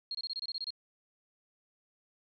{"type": "tone bursts", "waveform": "sine", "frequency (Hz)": 4256, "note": "C8", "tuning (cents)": 29, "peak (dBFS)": -34, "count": 10, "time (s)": [0.11, 0.705], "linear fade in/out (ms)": 2, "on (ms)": 37, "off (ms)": 25, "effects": []}